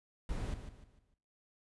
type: noise with echo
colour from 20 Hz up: brown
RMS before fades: -37 dBFS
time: 0.29-0.54 s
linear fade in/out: 2 ms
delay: 150 ms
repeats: 4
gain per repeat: -9 dB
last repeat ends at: 1.14 s
effects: noise-tail reverb RT60 0.5 s tail -17 dB re dry + resampled to 24000 Hz